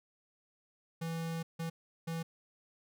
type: tone bursts at uneven times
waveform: square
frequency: 164.81 Hz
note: E3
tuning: in tune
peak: -36 dBFS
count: 3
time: 1.01-1.43 / 1.59-1.7 / 2.07-2.23 s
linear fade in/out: 10 ms
effects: none